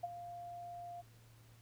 sine tone with ADSR envelope, 698.5 Hz, F5, in tune, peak -34 dBFS, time 0.03-1.02 s, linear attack 10 ms, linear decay 27 ms, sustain -11 dB, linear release 19 ms, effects added 114 Hz sine -60 dBFS peak until 1.61 s + pink hiss -67 dBFS RMS until 1.61 s

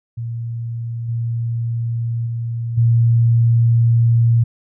sine tone with level steps, 116.54 Hz, A#2, in tune, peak -22 / -18 / -20 / -10 dBFS, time 0.17-4.44 s, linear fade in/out 10 ms, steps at 1.08 / 2.26 / 2.77 s, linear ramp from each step 10 ms, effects none

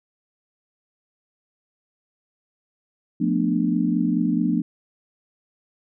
sine chord, B half-diminished seventh, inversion second, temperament just, 177.8 / 222.2 / 246.9 / 296.3 Hz, F3 / A3 / B3 / D4, +31 / +17 / 0 / +15 cents, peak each -24 dBFS, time 3.2-4.62 s, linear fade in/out 10 ms, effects none

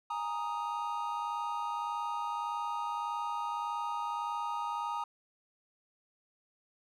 triangle chord, Ab suspended second, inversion none, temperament equal, 830.6 / 932.3 / 1244.5 Hz, Ab5 / Bb5 / Eb6, 0 / 0 / 0 cents, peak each -38 / -34 / -36 dBFS, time 0.1-5.04 s, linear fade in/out 5 ms, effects none

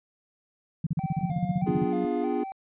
sine tone bursts, 160 Hz, D#3, 49 cents sharp, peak -22 dBFS, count 16, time 0.84-1.842 s, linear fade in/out 5 ms, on 27 ms, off 38 ms
triangle tone with vibrato, 740 Hz, F#5, in tune, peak -32 dBFS, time 0.99-2.52 s, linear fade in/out 0 ms, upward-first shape square, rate 1.6 Hz, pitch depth 77 cents each way
sine tone with pitch glide, 180.1 to 185.59 Hz, F#3 to F#3, -46 to +6 cents, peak -31 dBFS, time 1.21-2.05 s, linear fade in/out 0 ms, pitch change +52 cents, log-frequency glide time 1.32-1.59 s
triangle chord, B diminished seventh, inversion none, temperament equal, 246.9 / 293.7 / 349.2 / 415.3 Hz, B3 / D4 / F4 / Ab4, 0 / 0 / 0 / 0 cents, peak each -29 dBFS, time 1.66-2.44 s, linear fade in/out 10 ms
effects resampled to 8000 Hz

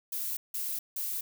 violet noise bursts, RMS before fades -34 dBFS, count 3, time 0.12-1.21 s, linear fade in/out 5 ms, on 250 ms, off 170 ms, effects none

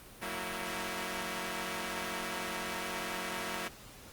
5% pulse tone cluster, 183.9 / 228.6 / 327.6 Hz, F#3 / A#3 / E4, -10 / -34 / -11 cents, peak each -29 dBFS, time 0.21-3.69 s, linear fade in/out 20 ms, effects pink hiss -52 dBFS RMS until 4.12 s + Opus 32 kbps

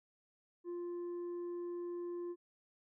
triangle tone with tanh clipping, 349.2 Hz, F4, in tune, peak -40 dBFS, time 0.64-2.36 s, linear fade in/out 50 ms, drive 8 dB, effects none

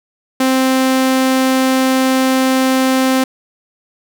sawtooth tone, 261.6 Hz, C4, in tune, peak -7 dBFS, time 0.4-3.24 s, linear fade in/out 5 ms, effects none

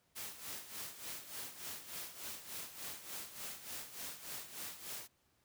white noise with tremolo, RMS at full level -44 dBFS, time 0.15-5.08 s, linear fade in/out 20 ms, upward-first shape sine, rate 3.4 Hz, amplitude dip 70%, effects pink hiss -75 dBFS RMS until 5.44 s + high-pass 60 Hz 12 dB/octave

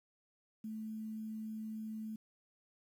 sine tone with quantisation, 218.3 Hz, A3, 13 cents flat, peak -40 dBFS, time 0.64-2.16 s, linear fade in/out 5 ms, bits 11, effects none

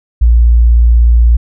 sine tone, 58.27 Hz, A#1, in tune, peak -3 dBFS, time 0.21-1.37 s, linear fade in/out 10 ms, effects none

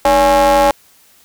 square ring-modulated tone, 130.81 Hz, C3, in tune, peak -6 dBFS, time 0.05-0.71 s, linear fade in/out 2 ms, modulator 700 Hz, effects white hiss -49 dBFS RMS until 1.24 s

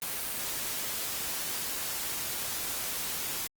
white noise, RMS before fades -34 dBFS, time 0.02-3.47 s, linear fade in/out 0 ms, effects Opus 32 kbps

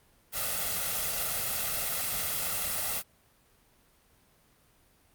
white noise with comb filter, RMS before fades -31 dBFS, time 0.32-3.03 s, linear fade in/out 50 ms, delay 1.5 ms, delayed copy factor +0.7, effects pink hiss -64 dBFS RMS until 5.14 s + Opus 32 kbps

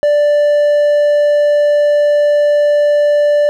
triangle tone, 587.3 Hz, D5, in tune, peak -6 dBFS, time 0.03-3.49 s, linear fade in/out 0 ms, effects none

